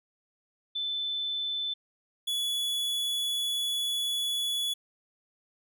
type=tone pair in turn; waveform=sine / 45% pulse; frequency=3520 / 3406 Hz; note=A7 / G#7; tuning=0 / +43 cents; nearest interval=minor second; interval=57 cents; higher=first; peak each=-29 / -28 dBFS; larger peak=second; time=0.75-1.74 / 2.27-4.74 s; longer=second; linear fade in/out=10 ms; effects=none